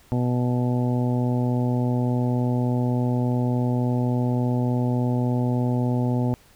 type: harmonic tone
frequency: 123.47 Hz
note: B2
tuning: in tune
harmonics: 1 / 2 / 3 / 4 / 5 / 6 / 7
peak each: -22 / -24 / -33 / -34 / -35 / -39 / -36 dBFS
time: 0.12-6.34 s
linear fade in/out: 0 ms
effects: pink hiss -55 dBFS RMS until 6.55 s